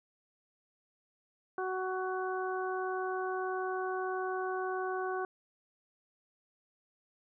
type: harmonic tone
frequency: 373.2 Hz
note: F#4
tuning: 15 cents sharp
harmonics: 1 / 2 / 3 / 4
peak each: -35 / -38 / -40 / -41 dBFS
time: 1.58-5.25 s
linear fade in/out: 2 ms
effects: none